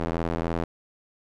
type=tone with band-pass filter; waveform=square; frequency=41.64 Hz; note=E1; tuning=18 cents sharp; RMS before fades=-28 dBFS; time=0-0.64 s; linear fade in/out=0 ms; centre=530 Hz; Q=0.57; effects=none